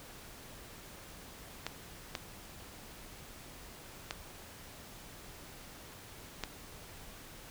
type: clicks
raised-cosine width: 0.2 ms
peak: -18 dBFS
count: 4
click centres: 1.666 / 2.152 / 4.109 / 6.437 s
effects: pink hiss -51 dBFS RMS until 7.5 s